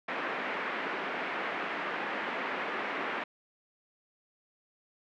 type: band-pass noise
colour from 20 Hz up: white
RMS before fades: -35 dBFS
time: 0.08-3.24 s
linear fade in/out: 5 ms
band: 220 to 2200 Hz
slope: 24 dB/octave
effects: none